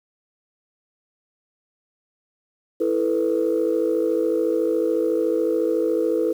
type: chord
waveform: sine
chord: E suspended fourth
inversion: none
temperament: equal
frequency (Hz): 329.6 / 440 / 493.9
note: E4 / A4 / B4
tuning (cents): 0 / 0 / 0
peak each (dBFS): -22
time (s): 2.8-6.33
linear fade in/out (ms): 10
effects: tanh soft clip ceiling -11 dBFS + 8-bit